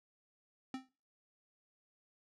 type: tone with exponential decay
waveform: square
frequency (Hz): 261.6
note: C4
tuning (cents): 0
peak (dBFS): -37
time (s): 0.74-0.89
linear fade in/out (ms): 2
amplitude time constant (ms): 32
effects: noise-tail reverb RT60 0.4 s tail -25 dB re dry + low-pass 6000 Hz 12 dB/octave